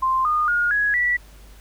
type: tone with pitch steps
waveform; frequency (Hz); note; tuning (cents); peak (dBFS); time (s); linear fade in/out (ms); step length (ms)
sine; 1046.5 / 1223.1 / 1429.6 / 1670.8 / 1952.8; C6 / D#6 / F6 / G#6 / B6; 0 / -30 / +40 / +10 / -20; -17; 0.02-1.17; 10; 230
effects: added 50 Hz sine -43 dBFS peak until 1.6 s + pink hiss -51 dBFS RMS until 1.6 s